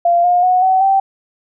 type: tone with pitch steps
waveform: sine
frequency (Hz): 691 / 711.7 / 732.9 / 754.8 / 777.4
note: F5 / F5 / F#5 / F#5 / G5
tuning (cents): -19 / +33 / -17 / +34 / -15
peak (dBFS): -9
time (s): 0.05-1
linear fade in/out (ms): 5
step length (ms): 190
effects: none